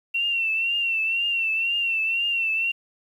sine tone with vibrato, 2719 Hz, F7, 47 cents flat, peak -21 dBFS, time 0.14-2.72 s, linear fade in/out 10 ms, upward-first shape triangle, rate 2 Hz, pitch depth 70 cents each way, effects 9-bit

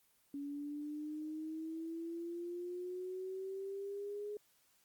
sine exponential sweep, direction up, 281.8 to 418.7 Hz, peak -40 dBFS, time 0.34-4.37 s, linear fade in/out 2 ms, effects white hiss -72 dBFS RMS until 4.84 s + Opus 24 kbps

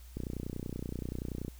click train, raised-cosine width 3 ms, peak -24 dBFS, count 41, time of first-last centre 0.17-1.481 s, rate 30.5 Hz, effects added 60 Hz sine -48 dBFS peak until 1.59 s + white hiss -60 dBFS RMS until 1.59 s

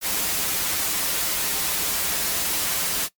white noise with comb filter, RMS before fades -24 dBFS, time 0.01-3.09 s, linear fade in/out 50 ms, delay 8.2 ms, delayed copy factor -0.55, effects noise-tail reverb RT60 0.1 s tail -19 dB re dry + MP3 96 kbps

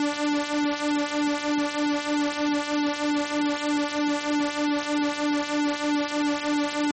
sawtooth tone with flanger, 293.7 Hz, D4, in tune, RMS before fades -25 dBFS, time 0-6.91 s, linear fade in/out 2 ms, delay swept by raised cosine 1.7 to 3.3 ms, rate 3.2 Hz, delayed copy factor -0.8, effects MP3 32 kbps

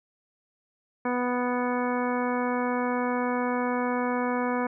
harmonic tone, 246.9 Hz, B3, in tune, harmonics 1 / 2 / 3 / 4 / 5 / 6 / 7 / 9, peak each -28 / -30 / -34 / -32 / -37 / -38 / -39 / -40 dBFS, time 1.05-4.67 s, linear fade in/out 5 ms, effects none

